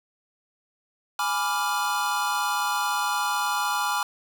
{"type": "chord", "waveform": "square", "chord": "G# diminished seventh", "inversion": "none", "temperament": "equal", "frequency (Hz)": [830.6, 987.8, 1174.7, 1396.9], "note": ["G#5", "B5", "D6", "F6"], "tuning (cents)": [0, 0, 0, 0], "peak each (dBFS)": -30, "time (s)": [1.19, 4.03], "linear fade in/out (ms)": 2, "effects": []}